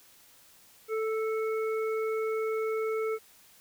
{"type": "harmonic tone", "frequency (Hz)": 440, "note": "A4", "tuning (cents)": 0, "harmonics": [1, 3, 5], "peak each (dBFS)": [-28, -38, -42], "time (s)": [0.88, 3.19], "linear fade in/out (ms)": 50, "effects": ["white hiss -58 dBFS RMS until 3.6 s"]}